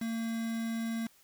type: tone with quantisation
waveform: triangle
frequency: 227.4 Hz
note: A#3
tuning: 43 cents flat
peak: -30 dBFS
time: 0.01-1.07 s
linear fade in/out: 5 ms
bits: 7
effects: white hiss -63 dBFS RMS until 1.23 s